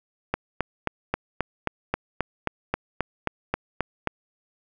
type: click train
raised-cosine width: 0.5 ms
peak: -8 dBFS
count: 15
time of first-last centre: 0.34-4.073 s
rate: 3.75 Hz
effects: none